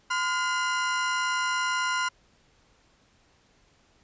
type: tone pair together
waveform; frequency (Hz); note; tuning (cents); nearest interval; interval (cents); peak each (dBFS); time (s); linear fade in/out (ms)
35% pulse; 1022 / 1419.2; C6 / F6; -41 / +27; tritone; 568; -26; 0.1-2.09; 10
effects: pink hiss -63 dBFS RMS until 4.03 s + resampled to 16000 Hz